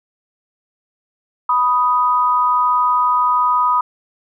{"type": "tone pair together", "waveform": "sine", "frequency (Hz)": [987, 1245.8], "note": ["B5", "D#6"], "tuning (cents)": [-1, 2], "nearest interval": "major third", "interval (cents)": 403, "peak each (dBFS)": -15, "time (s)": [1.49, 3.81], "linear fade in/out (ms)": 5, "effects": []}